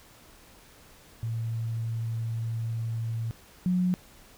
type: tone pair in turn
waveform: sine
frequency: 114 / 181.28 Hz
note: A#2 / F#3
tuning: -38 / -35 cents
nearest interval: minor sixth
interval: 803 cents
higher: second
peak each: -28 / -22 dBFS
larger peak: second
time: 1.23-3.31 / 3.66-3.94 s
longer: first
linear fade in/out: 0 ms
effects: pink hiss -54 dBFS RMS until 4.37 s